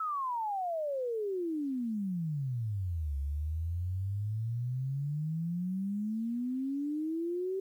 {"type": "exponential two-way sweep", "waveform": "sine", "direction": "down then up", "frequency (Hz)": [1318.5, 68.6, 388.7], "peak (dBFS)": -31, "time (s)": [0, 7.6], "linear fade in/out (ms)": 5, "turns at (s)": 3.17, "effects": ["11-bit"]}